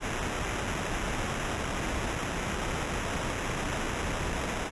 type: noise with sample-and-hold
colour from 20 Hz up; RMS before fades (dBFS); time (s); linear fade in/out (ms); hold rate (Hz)
pink; -32; 0-4.71; 50; 4410
effects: resampled to 24000 Hz